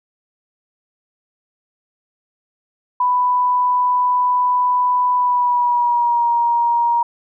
sine tone with pitch glide, 992 to 943.4 Hz, B5 to A#5, +7 to +20 cents, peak -13 dBFS, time 3-7.03 s, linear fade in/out 5 ms, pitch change -87 cents, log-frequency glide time 5.16-6.28 s, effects none

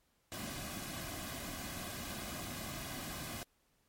pink noise with comb filter, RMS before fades -43 dBFS, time 0.32-3.43 s, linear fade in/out 0 ms, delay 2.2 ms, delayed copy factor -0.6, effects pink hiss -75 dBFS RMS until 3.88 s + MP3 64 kbps

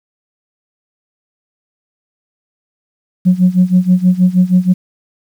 sine tone with tremolo, 182.2 Hz, F#3, 26 cents flat, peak -3 dBFS, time 3.25-4.74 s, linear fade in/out 20 ms, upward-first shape sine, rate 6.3 Hz, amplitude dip 90%, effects tanh soft clip ceiling -1 dBFS + 7-bit

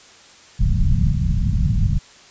pink low-pass noise, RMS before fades -17 dBFS, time 0.59-1.99 s, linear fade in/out 20 ms, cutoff 190 Hz, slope 48 dB/octave, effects white hiss -46 dBFS RMS until 2.3 s + resampled to 16000 Hz

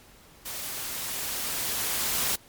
white noise with level ramp, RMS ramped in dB -36 to -26 dBFS, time 0.45-2.36 s, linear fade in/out 10 ms, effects pink hiss -54 dBFS RMS until 2.48 s + MP3 96 kbps

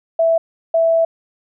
sine tone bursts at uneven times, 659 Hz, E5, 1 cent flat, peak -11 dBFS, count 2, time 0.19-0.38 / 0.74-1.05 s, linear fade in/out 5 ms, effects none

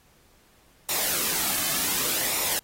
white noise with flanger, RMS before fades -26 dBFS, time 0.89-2.59 s, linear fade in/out 0 ms, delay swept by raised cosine 0.63 to 2.13 ms, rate 0.67 Hz, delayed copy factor -0.5, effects pink hiss -60 dBFS RMS until 2.63 s + AAC 48 kbps

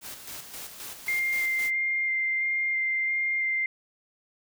white noise with tremolo, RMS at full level -39 dBFS, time 0.01-1.71 s, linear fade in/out 50 ms, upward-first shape square, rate 3.8 Hz, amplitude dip 50%
sine tone with vibrato, 2102 Hz, C7, 7 cents sharp, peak -24 dBFS, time 1.08-3.66 s, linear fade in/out 2 ms, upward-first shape square, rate 1.5 Hz, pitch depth 8 cents each way
effects none

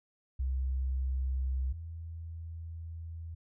sine tone pair in turn, 65.41 / 82.41 Hz, C2 / E2, 0 / 0 cents, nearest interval major third, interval 400 cents, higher second, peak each -29 / -39 dBFS, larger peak first, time 0.39-1.73 / 1.73-3.35 s, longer second, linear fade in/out 10 ms, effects none

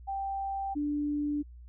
sine tone pair in turn, 784 / 293.2 Hz, G5 / D4, 0 / -3 cents, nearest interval octave + perfect fourth, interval 1703 cents, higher first, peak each -31 / -28 dBFS, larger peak second, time 0.07-0.75 / 0.75-1.43 s, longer neither, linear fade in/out 20 ms, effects added 60 Hz sine -46 dBFS peak until 1.68 s

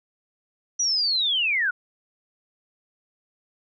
sine linear sweep, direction down, 5920 to 1396.9 Hz, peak -20 dBFS, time 0.79-1.71 s, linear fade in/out 10 ms, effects none

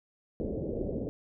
white low-pass noise, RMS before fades -34 dBFS, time 0.4-1.09 s, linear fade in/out 0 ms, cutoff 540 Hz, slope 48 dB/octave, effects none

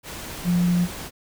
sine tone in noise, 176.1 Hz, F3, 15 cents sharp, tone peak -17 dBFS, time 0.44-0.88 s, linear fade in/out 50 ms, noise pink, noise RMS -35 dBFS, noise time 0.03-1.11 s, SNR +15 dB, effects none

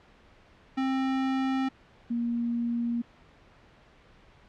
square / sine tone pair in turn, 264.8 / 235.9 Hz, C4 / A#3, +21 / +21 cents, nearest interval major second, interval 200 cents, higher first, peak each -26 dBFS, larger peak neither, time 0.77-1.69 / 2.1-3.02 s, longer neither, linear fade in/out 10 ms, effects pink hiss -57 dBFS RMS until 4.48 s + low-pass 3000 Hz 12 dB/octave

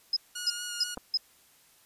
sine tone bursts, 5090 Hz, D#8, 39 cents sharp, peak -23 dBFS, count 4, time 0.13-1.174 s, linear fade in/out 5 ms, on 36 ms, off 300 ms
10% pulse tone with vibrato, 1438 Hz, F#6, 50 cents flat, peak -26 dBFS, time 0.35-0.95 s, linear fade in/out 10 ms, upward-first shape sine, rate 4.3 Hz, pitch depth 16 cents each way
clicks, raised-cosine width 1 ms, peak -25 dBFS, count 2, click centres 0.973 / 0.977 s
effects white hiss -61 dBFS RMS until 1.85 s + resampled to 32000 Hz

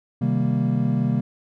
triangle chord, C minor seventh, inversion none, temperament equal, 130.81 / 155.56 / 196 / 233.1 Hz, C3 / Eb3 / G3 / Bb3, 0 / 0 / 0 / 0 cents, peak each -21 / -24 / -23 / -22 dBFS, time 0.21-1.21 s, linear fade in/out 10 ms, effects none

